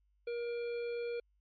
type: harmonic tone with a mistuned harmonic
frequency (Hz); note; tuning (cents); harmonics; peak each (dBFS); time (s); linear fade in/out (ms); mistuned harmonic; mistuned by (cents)
474; A#4; +29; 1 / 3 / 5 / 7 / 9; -35 / -53 / -49 / -61 / -59; 0.27-1.2; 5; 7; +21
effects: added 50 Hz sine -70 dBFS peak until 1.4 s + MP3 32 kbps